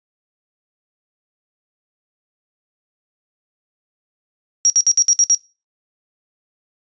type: tone bursts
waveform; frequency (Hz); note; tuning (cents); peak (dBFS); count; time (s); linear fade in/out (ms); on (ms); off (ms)
sine; 5670; F8; +25; -10; 7; 4.65-5.347; 0; 49; 59
effects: noise-tail reverb RT60 0.3 s tail -21 dB re dry + resampled to 16000 Hz